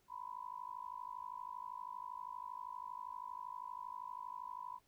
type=tone with amplitude modulation; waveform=sine; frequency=991 Hz; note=B5; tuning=6 cents sharp; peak=-40 dBFS; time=0.08-4.8 s; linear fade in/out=50 ms; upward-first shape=sine; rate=52.6 Hz; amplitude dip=100%; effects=pink hiss -75 dBFS RMS until 4.87 s